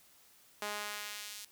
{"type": "tone with high-pass filter sweep", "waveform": "sawtooth", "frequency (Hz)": 207.8, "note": "G#3", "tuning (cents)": 1, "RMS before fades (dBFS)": -42, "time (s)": [0.62, 1.45], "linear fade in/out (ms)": 2, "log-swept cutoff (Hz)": [650, 4800], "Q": 0.72, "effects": ["white hiss -63 dBFS RMS until 1.51 s"]}